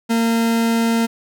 40% pulse tone, 229.1 Hz, A#3, 30 cents flat, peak -14 dBFS, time 0.09-1.07 s, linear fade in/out 20 ms, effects none

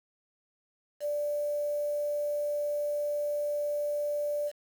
sine tone with quantisation, 587 Hz, D5, 1 cent flat, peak -28 dBFS, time 1-4.52 s, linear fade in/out 50 ms, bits 8, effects none

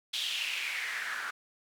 white noise with band-pass filter sweep, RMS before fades -35 dBFS, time 0.13-1.31 s, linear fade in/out 10 ms, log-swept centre 3500 to 1400 Hz, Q 4.6, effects none

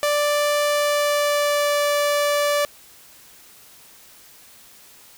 sawtooth tone with pitch glide, 587.3 to 582.2 Hz, D5 to D5, 0 to -15 cents, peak -14 dBFS, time 0.03-2.65 s, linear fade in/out 0 ms, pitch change -15 cents, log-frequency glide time 0.64-1.8 s, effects white hiss -48 dBFS RMS until 5.17 s

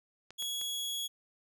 clicks, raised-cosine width 0.2 ms, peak -30 dBFS, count 3, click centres 0.306 / 0.424 / 0.614 s
sawtooth tone, 3343 Hz, G#7, 11 cents sharp, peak -31 dBFS, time 0.38-1.08 s, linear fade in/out 20 ms
effects none

